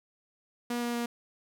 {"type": "tone with pitch steps", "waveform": "sawtooth", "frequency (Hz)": [240.2, 238.7, 237.2], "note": ["B3", "A#3", "A#3"], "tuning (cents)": [-48, 41, 30], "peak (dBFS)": -26, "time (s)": [0.7, 1.06], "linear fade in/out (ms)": 5, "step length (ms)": 120, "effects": []}